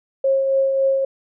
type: tone with tremolo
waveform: sine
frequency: 540 Hz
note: C#5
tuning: 45 cents flat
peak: -13 dBFS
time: 0.24-1.05 s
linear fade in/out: 5 ms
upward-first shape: triangle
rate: 3.6 Hz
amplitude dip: 40%
effects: none